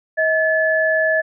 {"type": "tone pair together", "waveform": "sine", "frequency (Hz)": [636.1, 1724], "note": ["D#5", "A6"], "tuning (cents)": [38, -36], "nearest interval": "octave + perfect fourth", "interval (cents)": 1726, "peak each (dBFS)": -17, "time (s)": [0.17, 1.22], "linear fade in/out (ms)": 20, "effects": []}